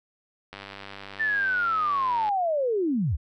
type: click train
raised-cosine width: 0.3 ms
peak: -23 dBFS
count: 175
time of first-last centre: 0.53-2.289 s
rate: 98.9 Hz
type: linear sweep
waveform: sine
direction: down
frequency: 1794 to 55 Hz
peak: -22 dBFS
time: 1.19-3.17 s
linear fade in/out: 20 ms
effects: none